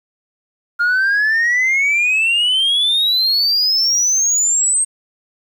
sine exponential sweep, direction up, 1403 to 8470 Hz, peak -10 dBFS, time 0.79-4.85 s, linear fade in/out 20 ms, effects tanh soft clip ceiling -11 dBFS + 8-bit

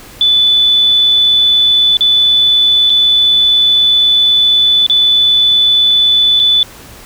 sine tone with dropouts, 3484 Hz, A7, 18 cents flat, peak -6 dBFS, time 0.21-6.63 s, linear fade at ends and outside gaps 1 ms, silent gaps 1.97-2.008 / 2.897-2.901 / 4.865-4.898 / 6.395-6.399 s, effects pink hiss -35 dBFS RMS until 7.05 s

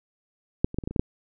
clicks, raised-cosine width 3 ms, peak -6 / -23 / -12 / -23 / -15 / -22 / -14 / -7 dBFS, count 8, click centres 0.645 / 0.744 / 0.786 / 0.838 / 0.875 / 0.91 / 0.962 / 0.995 s, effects none

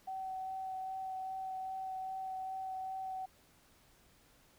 sine tone with vibrato, 759 Hz, F#5, 44 cents sharp, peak -38 dBFS, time 0.07-3.26 s, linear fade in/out 10 ms, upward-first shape sine, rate 2.5 Hz, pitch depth 10 cents each way, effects pink hiss -66 dBFS RMS until 4.58 s

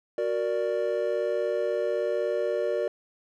triangle chord, Gb augmented, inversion none, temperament equal, 370 / 466.2 / 587.3 Hz, Gb4 / Bb4 / D5, 0 / 0 / 0 cents, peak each -29 / -27 / -26 dBFS, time 0.18-2.88 s, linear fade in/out 2 ms, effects none

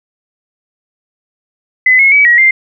sine tone with pitch steps, 2021 / 2174 / 2279 / 1907 / 2095 Hz, B6 / C#7 / C#7 / A#6 / C7, +39 / -34 / +47 / +39 / +2 cents, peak -4 dBFS, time 1.86-2.51 s, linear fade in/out 5 ms, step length 130 ms, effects none

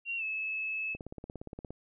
sine tone with pitch glide, 2754 to 2599 Hz, F7 to E7, -25 to -25 cents, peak -32 dBFS, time 0.05-0.97 s, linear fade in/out 50 ms, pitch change -100 cents, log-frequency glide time 0.17-0.23 s
click train, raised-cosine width 2 ms, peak -28 dBFS, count 14, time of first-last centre 0.95-1.706 s, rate 17.2 Hz
effects none

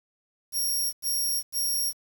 10% pulse tone bursts, 5588 Hz, F8, in tune, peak -19 dBFS, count 3, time 0.52-1.932 s, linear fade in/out 50 ms, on 410 ms, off 91 ms, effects 8-bit

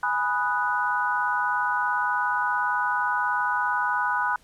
sine chord, G# minor seventh, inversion none, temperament equal, 830.6 / 987.8 / 1244.5 / 1480 Hz, G#5 / B5 / D#6 / F#6, 0 / 0 / 0 / 0 cents, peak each -30 / -26 / -30 / -26 dBFS, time 0.03-4.36 s, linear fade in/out 2 ms, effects pink hiss -58 dBFS RMS until 4.43 s + low-pass 12000 Hz 12 dB/octave

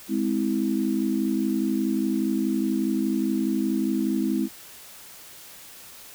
sine chord, Ab augmented, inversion none, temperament just, 207.7 / 259.6 / 324.5 Hz, Ab3 / C4 / E4, 0 / -13 / -27 cents, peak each -26 dBFS, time 0.08-4.49 s, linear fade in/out 50 ms, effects white hiss -45 dBFS RMS until 6.14 s

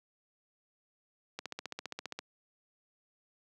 click train, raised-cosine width 0.2 ms, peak -21 dBFS, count 13, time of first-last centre 1.39-2.19 s, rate 15 Hz, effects high-pass 200 Hz 12 dB/octave

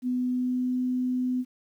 sine tone with pitch glide, 250 to 252.2 Hz, B3 to B3, +21 to +36 cents, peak -24 dBFS, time 0.02-1.45 s, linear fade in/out 50 ms, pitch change +15 cents, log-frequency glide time 0.16-0.8 s, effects 10-bit

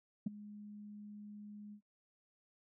sine tone with ADSR envelope, 207.9 Hz, G#3, 2 cents sharp, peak -29 dBFS, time 0.26-1.81 s, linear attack 8 ms, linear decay 14 ms, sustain -19 dB, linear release 84 ms, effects noise-tail reverb RT60 0.1 s tail -23 dB re dry + tanh soft clip ceiling -28 dBFS

